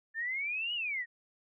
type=exponential two-way sweep; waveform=sine; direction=up then down; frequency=1760 to 2960 to 1840 Hz; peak=-32 dBFS; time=0.14-1.06 s; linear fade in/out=50 ms; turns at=0.74 s; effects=none